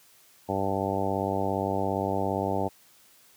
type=harmonic tone; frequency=97.4 Hz; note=G2; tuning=11 cents flat; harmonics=1 / 2 / 3 / 4 / 5 / 6 / 7 / 8 / 9; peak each=-34 / -34 / -34 / -34 / -34 / -34 / -34 / -34 / -34 dBFS; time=0.48-2.69 s; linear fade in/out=20 ms; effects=white hiss -58 dBFS RMS until 3.36 s + high-pass 60 Hz 12 dB/octave